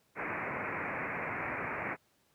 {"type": "low-pass noise", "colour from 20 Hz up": "white", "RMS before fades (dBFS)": -37, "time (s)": [0.15, 1.97], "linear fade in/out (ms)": 50, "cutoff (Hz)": 2400, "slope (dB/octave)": 96, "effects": ["pink hiss -71 dBFS RMS until 2.34 s", "high-pass 100 Hz 12 dB/octave"]}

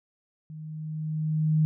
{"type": "tone with level ramp", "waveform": "sine", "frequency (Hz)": 155.56, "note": "D#3", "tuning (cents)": 0, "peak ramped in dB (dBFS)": [-38, -18], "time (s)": [0.5, 1.65], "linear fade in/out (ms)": 0, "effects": []}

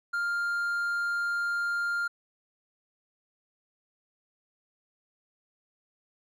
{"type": "tone", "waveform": "triangle", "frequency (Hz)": 1400, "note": "F6", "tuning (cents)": 4, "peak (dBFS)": -25, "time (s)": [0.13, 2.08], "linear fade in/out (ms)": 10, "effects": []}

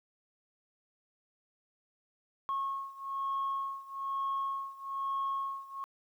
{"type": "beating tone pair", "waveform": "sine", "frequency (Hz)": [1091, 1092.1], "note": ["C#6", "C#6"], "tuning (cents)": [-28, -26], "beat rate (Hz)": 1.1, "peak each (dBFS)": [-34, -36], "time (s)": [2.49, 5.84], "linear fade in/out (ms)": 0, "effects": ["tanh soft clip ceiling -27 dBFS", "11-bit"]}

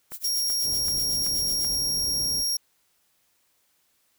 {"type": "noise with tremolo", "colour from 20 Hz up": "violet", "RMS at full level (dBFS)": -33, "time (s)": [0.1, 1.77], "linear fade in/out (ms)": 50, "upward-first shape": "sine", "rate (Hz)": 8, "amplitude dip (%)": 95}
{"type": "click train", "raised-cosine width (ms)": 0.5, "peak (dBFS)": -26, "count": 5, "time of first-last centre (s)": [0.12, 1.647], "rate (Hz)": 2.62}
{"type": "tone", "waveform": "sawtooth", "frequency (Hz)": 5588, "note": "F8", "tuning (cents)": 0, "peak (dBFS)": -21, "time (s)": [0.24, 2.57], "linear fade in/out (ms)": 5}
{"type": "low-pass noise", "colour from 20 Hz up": "pink", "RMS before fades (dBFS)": -41, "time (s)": [0.62, 2.45], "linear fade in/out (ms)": 50, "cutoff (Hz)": 520, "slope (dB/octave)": 12}
{"effects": ["white hiss -68 dBFS RMS until 4.18 s"]}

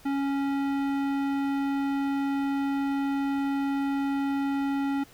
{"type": "tone with tanh clipping", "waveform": "sine", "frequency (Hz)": 277.2, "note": "C#4", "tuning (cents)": 0, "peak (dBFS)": -27, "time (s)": [0.05, 5.04], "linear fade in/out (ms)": 10, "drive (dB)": 17, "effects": ["pink hiss -54 dBFS RMS until 5.13 s"]}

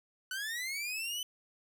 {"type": "linear sweep", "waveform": "sawtooth", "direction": "up", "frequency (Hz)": [1480, 3036], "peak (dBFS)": -32, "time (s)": [0.31, 1.23], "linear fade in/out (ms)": 2, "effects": []}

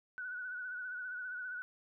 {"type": "tone with vibrato", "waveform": "sine", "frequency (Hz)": 1481, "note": "F#6", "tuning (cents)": 1, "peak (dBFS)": -39, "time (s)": [0.18, 1.62], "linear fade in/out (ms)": 0, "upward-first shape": "sine", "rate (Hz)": 15, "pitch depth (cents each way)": 46, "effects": []}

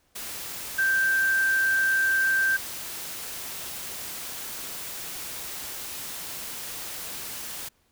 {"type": "tone in noise", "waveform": "sine", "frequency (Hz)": 1568, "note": "G6", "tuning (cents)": 0, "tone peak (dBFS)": -20, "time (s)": [0.78, 2.57], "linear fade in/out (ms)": 10, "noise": "white", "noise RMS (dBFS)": -36, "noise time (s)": [0.15, 7.69], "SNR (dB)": 13, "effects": ["pink hiss -67 dBFS RMS until 7.91 s"]}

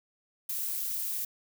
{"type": "noise with amplitude modulation", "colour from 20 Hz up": "violet", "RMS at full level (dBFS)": -31, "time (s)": [0.49, 1.25], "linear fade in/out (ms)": 5, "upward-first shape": "sine", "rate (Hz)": 236, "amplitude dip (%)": 50, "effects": []}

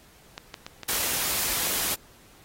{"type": "clicks", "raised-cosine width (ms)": 0.2, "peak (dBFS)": -18, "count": 8, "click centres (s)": [0.379, 0.542, 0.665, 0.833, 0.896, 0.932, 1.063, 1.117]}
{"type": "noise", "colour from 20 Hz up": "white", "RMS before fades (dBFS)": -27, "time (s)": [0.88, 1.95], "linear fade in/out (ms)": 10}
{"effects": ["pink hiss -55 dBFS RMS until 2.44 s", "AAC 48 kbps"]}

